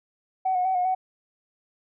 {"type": "tone with pitch steps", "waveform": "sine", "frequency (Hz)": [754, 727, 756, 722, 749], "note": ["F#5", "F#5", "F#5", "F#5", "F#5"], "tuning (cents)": [32, -31, 37, -43, 21], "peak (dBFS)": -20, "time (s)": [0.45, 0.95], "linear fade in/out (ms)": 10, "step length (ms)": 100, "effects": ["tanh soft clip ceiling -16 dBFS"]}